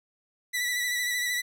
sawtooth tone with vibrato, 1965 Hz, B6, 9 cents flat, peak -23 dBFS, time 0.53-1.42 s, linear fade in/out 20 ms, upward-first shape sine, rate 13 Hz, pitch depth 31 cents each way, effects none

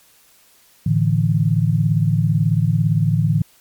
sine chord, A suspended fourth, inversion none, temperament equal, 110 / 146.83 / 164.81 Hz, A2 / D3 / E3, 0 / 0 / 0 cents, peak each -18 dBFS, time 0.86-3.42 s, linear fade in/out 5 ms, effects white hiss -53 dBFS RMS until 3.6 s + MP3 96 kbps

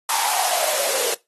white noise with high-pass filter sweep, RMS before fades -21 dBFS, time 0.09-1.14 s, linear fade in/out 2 ms, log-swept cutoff 930 to 460 Hz, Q 9.5, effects noise-tail reverb RT60 0.2 s tail -20 dB re dry + AAC 32 kbps

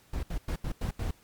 brown noise bursts at uneven times, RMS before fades -31 dBFS, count 6, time 0.13-0.23 / 0.3-0.38 / 0.48-0.56 / 0.64-0.72 / 0.81-0.91 / 0.99-1.11 s, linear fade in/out 5 ms, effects pink hiss -61 dBFS RMS until 1.23 s + MP3 96 kbps

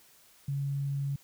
sine tone, 139.8 Hz, C#3, 15 cents sharp, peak -29 dBFS, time 0.48-1.16 s, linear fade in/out 5 ms, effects white hiss -60 dBFS RMS until 1.23 s

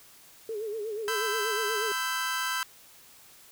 sine tone with vibrato, 430.4 Hz, A4, 38 cents flat, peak -31 dBFS, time 0.49-1.92 s, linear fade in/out 2 ms, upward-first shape sine, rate 8.3 Hz, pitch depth 96 cents each way
sawtooth chord, E minor, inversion second, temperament equal with one note detuned, 1009.1 / 1318.5 / 1568 Hz, B5 / E6 / G6, +37 / 0 / 0 cents, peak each -30 / -30 / -28 dBFS, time 1.08-2.63 s, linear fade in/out 0 ms
effects white hiss -54 dBFS RMS until 3.51 s

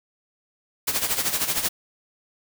white noise with tremolo, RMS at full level -22 dBFS, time 0.87-1.69 s, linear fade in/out 10 ms, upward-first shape sine, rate 13 Hz, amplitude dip 70%, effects none

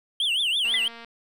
triangle tone with vibrato, 3100 Hz, G7, 20 cents flat, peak -20 dBFS, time 0.2-0.88 s, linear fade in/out 2 ms, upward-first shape triangle, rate 6 Hz, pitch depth 270 cents each way
click train, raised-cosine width 0.3 ms, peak -27 dBFS, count 93, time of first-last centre 0.65-1.047 s, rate 232 Hz
sine tone with exponential decay, 2011 Hz, B6, 31 cents sharp, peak -21 dBFS, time 0.74-0.92 s, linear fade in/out 1 ms, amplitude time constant 38 ms
effects none

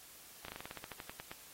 slowing click train, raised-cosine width 0.3 ms, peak -28 dBFS, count 14, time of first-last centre 0.45-1.315 s, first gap 33 ms, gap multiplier 1.11, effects white hiss -56 dBFS RMS until 1.53 s + AAC 48 kbps

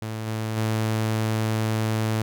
sawtooth tone with level steps, 110 Hz, A2, in tune, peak -25 / -22 / -18 dBFS, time 0.02-2.22 s, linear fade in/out 0 ms, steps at 0.26 / 0.56 s, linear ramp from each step 20 ms, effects none

